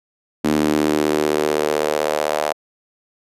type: tone with high-pass filter sweep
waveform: sawtooth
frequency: 75.8 Hz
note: D#2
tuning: 45 cents flat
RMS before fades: -19 dBFS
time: 0.44-2.53 s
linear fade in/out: 10 ms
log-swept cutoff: 260 to 640 Hz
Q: 3
effects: resampled to 32000 Hz